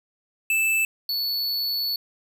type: tone pair in turn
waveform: square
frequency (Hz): 2637 / 4435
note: E7 / C#8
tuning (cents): 0 / 0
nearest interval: major sixth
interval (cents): 900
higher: second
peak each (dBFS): -20 / -24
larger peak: first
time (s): 0.5-0.85 / 1.09-1.96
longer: second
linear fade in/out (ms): 2
effects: none